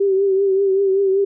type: tone with vibrato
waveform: sine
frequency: 389.5 Hz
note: G4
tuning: 11 cents flat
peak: -13 dBFS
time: 0-1.25 s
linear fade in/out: 10 ms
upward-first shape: triangle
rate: 5.2 Hz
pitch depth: 56 cents each way
effects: none